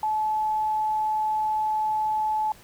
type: tone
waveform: sine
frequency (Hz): 862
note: A5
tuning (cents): -36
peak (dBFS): -22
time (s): 0.03-2.52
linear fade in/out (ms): 2
effects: pink hiss -51 dBFS RMS until 2.63 s